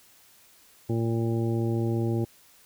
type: harmonic tone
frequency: 114.8 Hz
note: A#2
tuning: 26 cents flat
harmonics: 1 / 2 / 3 / 4 / 5 / 7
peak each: -26 / -31 / -29 / -38 / -41 / -42 dBFS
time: 0.89-2.25 s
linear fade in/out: 10 ms
effects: white hiss -57 dBFS RMS until 2.65 s